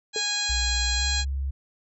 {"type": "harmonic tone", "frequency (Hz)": 824, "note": "G#5", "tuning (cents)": -14, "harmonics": [1, 2, 3, 4, 5, 6, 7, 8, 9], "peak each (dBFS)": [-39, -33, -35, -33, -28, -40, -39, -36, -32], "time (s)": [0.13, 1.25], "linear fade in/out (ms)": 50}
{"type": "tone with exponential decay", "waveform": "sine", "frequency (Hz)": 433.3, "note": "A4", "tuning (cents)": -27, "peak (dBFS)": -25, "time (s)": [0.16, 0.24], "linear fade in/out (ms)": 1, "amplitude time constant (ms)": 16}
{"type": "tone with pitch glide", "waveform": "sine", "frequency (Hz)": [61.74, 68.11], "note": ["B1", "C#2"], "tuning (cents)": [0, -30], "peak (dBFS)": -25, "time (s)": [0.49, 1.51], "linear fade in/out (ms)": 10, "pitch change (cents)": 170, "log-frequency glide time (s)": [0.96, 1.05]}
{"effects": []}